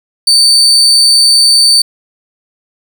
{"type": "tone", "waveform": "35% pulse", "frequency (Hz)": 4565, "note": "D8", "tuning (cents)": -50, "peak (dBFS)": -3, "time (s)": [0.27, 1.82], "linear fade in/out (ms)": 5, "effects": []}